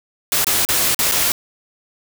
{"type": "noise with dropouts", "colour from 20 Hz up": "white", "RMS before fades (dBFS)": -17, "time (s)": [0.32, 1.32], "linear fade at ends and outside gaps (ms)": 1, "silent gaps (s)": [[0.445, 0.468], [0.651, 0.688], [0.946, 0.99], [1.114, 1.12]], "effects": []}